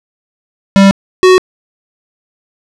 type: tone pair in turn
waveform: square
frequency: 196 / 370.8 Hz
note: G3 / F#4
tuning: 0 / +4 cents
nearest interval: major seventh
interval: 1104 cents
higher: second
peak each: -3 dBFS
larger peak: neither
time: 0.76-0.91 / 1.23-1.38 s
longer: neither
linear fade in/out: 0 ms
effects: low-pass 6000 Hz 12 dB/octave